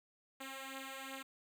5% pulse beating tone pair, 267.2 / 269.9 Hz, C4 / C#4, +36 / -46 cents, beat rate 2.7 Hz, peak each -35 / -38 dBFS, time 0.4-1.23 s, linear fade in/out 10 ms, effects none

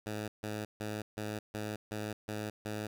10% pulse tone bursts, 106.4 Hz, G#2, 42 cents sharp, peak -28 dBFS, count 8, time 0.06-2.87 s, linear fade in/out 5 ms, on 220 ms, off 150 ms, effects none

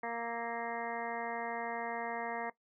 harmonic tone with a mistuned harmonic, 233.1 Hz, A#3, in tune, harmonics 1 / 2 / 3 / 4 / 5 / 6 / 7 / 8 / 9, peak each -47 / -42 / -41 / -42 / -47 / -55 / -49 / -46 / -48 dBFS, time 0.03-2.5 s, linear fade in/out 5 ms, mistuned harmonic 6, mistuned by -91 cents, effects noise-tail reverb RT60 0.1 s tail -17 dB re dry

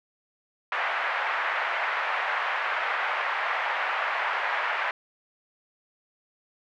white band-pass noise, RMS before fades -28 dBFS, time 0.72-4.91 s, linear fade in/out 2 ms, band 660 to 2100 Hz, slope 24 dB/octave, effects none

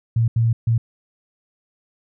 sine tone bursts at uneven times, 115 Hz, A#2, 23 cents flat, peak -14 dBFS, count 3, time 0.16-0.28 / 0.36-0.53 / 0.67-0.78 s, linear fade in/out 5 ms, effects none

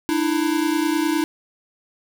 square tone pair together, 300 / 329.8 Hz, D4 / E4, +37 / +1 cents, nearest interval major second, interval 164 cents, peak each -22 dBFS, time 0.09-1.24 s, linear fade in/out 0 ms, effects none

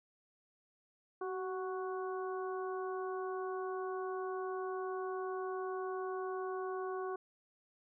harmonic tone with a mistuned harmonic, 370 Hz, F#4, in tune, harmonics 1 / 2 / 3 / 4, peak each -38 / -45 / -44 / -51 dBFS, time 1.21-7.16 s, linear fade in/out 5 ms, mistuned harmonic 1, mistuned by +34 cents, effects none

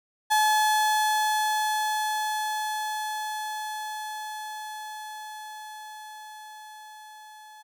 35% pulse tone with level ramp, 857 Hz, A5, 46 cents flat, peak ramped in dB -17 to -44 dBFS, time 0.3-7.63 s, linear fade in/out 20 ms, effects none

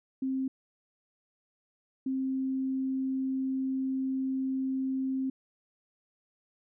sine tone pair in turn, 264.3 / 264.3 Hz, C4 / C4, +18 / +18 cents, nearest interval unison, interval 0 cents, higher neither, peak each -28 dBFS, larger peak neither, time 0.22-0.48 / 2.06-5.3 s, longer second, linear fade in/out 5 ms, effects none

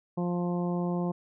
harmonic tone, 175.8 Hz, F3, 12 cents sharp, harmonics 1 / 2 / 3 / 4 / 5 / 6, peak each -28 / -34 / -38 / -40 / -42 / -44 dBFS, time 0.17-1.12 s, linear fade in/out 10 ms, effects none

